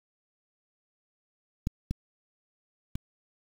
clicks, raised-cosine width 5 ms, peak -15 / -17 / -21 dBFS, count 3, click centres 1.671 / 1.91 / 2.955 s, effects 7-bit

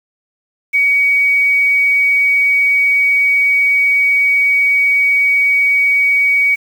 sine tone with quantisation, 2256 Hz, C#7, 30 cents sharp, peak -9 dBFS, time 0.73-6.56 s, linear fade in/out 20 ms, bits 6, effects none

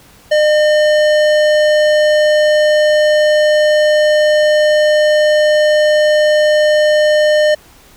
sine tone with tanh clipping, 606 Hz, D#5, 46 cents flat, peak -10 dBFS, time 0.31-7.55 s, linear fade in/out 10 ms, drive 17 dB, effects pink hiss -44 dBFS RMS until 7.96 s

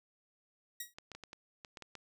5% pulse tone with exponential decay, 1905 Hz, A#6, 37 cents sharp, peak -26 dBFS, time 0.8-0.94 s, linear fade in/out 5 ms, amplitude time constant 29 ms
clicks, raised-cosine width 0.2 ms, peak -30 dBFS, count 9, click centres 0.985 / 1.117 / 1.15 / 1.237 / 1.331 / 1.648 / 1.772 / 1.823 / 1.953 s
effects none

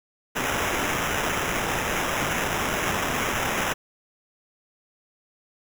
blue noise with sample-and-hold, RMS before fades -26 dBFS, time 0.35-3.74 s, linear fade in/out 20 ms, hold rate 4410 Hz, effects none

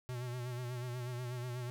square tone with vibrato, 123.47 Hz, B2, in tune, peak -39 dBFS, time 0.09-1.7 s, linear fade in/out 0 ms, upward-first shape sine, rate 8.2 Hz, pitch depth 50 cents each way, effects none

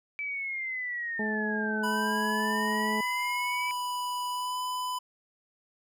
sine linear two-way sweep, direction down then up, 2314 to 1492 to 2314 Hz, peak -31 dBFS, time 0.19-3.71 s, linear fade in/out 0 ms, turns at 1.85 s
harmonic tone, 214.4 Hz, A3, 45 cents flat, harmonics 1 / 2 / 3 / 4, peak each -31 / -35 / -41 / -39 dBFS, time 1.19-3.01 s, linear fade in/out 5 ms
square tone with pitch glide, 987.8 to 1001.6 Hz, B5 to B5, 0 to +24 cents, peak -31 dBFS, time 1.83-4.99 s, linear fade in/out 10 ms, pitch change +24 cents, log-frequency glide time 4.29-4.59 s
effects none

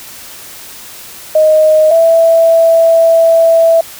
sine tone pair in turn, 622.3 / 659.9 Hz, D#5 / E5, 0 / +2 cents, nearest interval minor second, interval 102 cents, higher second, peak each -4 dBFS, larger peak neither, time 1.35-1.91 / 1.91-3.81 s, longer second, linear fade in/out 5 ms, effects white hiss -31 dBFS RMS until 3.99 s

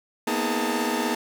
sawtooth tone cluster, 233.2 / 249.6 / 317.5 / 416.1 / 898 Hz, A#3 / B3 / D#4 / G#4 / A5, +1 / +19 / +35 / +3 / +35 cents, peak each -26 dBFS, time 0.27-1.15 s, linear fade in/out 5 ms, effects none

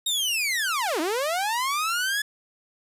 sawtooth linear two-way sweep, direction down then up, 3764 to 295.2 to 1720 Hz, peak -20 dBFS, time 0.06-2.22 s, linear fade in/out 5 ms, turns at 1 s, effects resampled to 32000 Hz + 8-bit

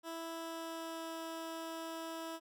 15% pulse tone with pitch glide, 329.6 to 326.9 Hz, E4 to E4, 0 to -14 cents, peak -35 dBFS, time 0.03-2.4 s, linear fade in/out 50 ms, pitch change -14 cents, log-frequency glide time 0.33-1.12 s, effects none

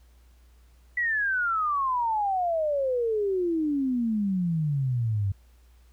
sine exponential sweep, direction down, 1975.5 to 95.3 Hz, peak -23 dBFS, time 0.97-5.32 s, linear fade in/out 5 ms, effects added 60 Hz sine -53 dBFS peak until 5.92 s + pink hiss -66 dBFS RMS until 5.92 s

